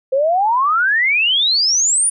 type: exponential sweep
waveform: sine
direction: up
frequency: 513 to 9850 Hz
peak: -12 dBFS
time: 0.12-2.1 s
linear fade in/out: 10 ms
effects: none